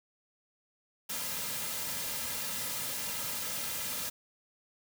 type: noise with comb filter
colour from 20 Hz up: white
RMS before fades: -36 dBFS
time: 1.09-4.1 s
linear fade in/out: 10 ms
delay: 2.7 ms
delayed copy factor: -0.65
effects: none